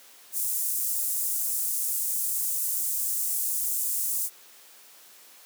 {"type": "high-pass noise", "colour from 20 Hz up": "pink", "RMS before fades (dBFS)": -28, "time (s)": [0.32, 4.3], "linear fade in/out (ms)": 50, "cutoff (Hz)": 8200, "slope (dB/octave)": 24, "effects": ["white hiss -52 dBFS RMS until 5.45 s", "high-pass 300 Hz 12 dB/octave"]}